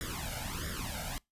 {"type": "noise with flanger", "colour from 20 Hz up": "pink", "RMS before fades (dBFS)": -38, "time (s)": [0.01, 1.18], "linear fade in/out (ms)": 0, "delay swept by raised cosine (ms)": [0.57, 1.38], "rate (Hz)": 1.5, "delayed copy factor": 0.9, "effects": ["noise-tail reverb RT60 0.2 s tail -25 dB re dry", "resampled to 32000 Hz"]}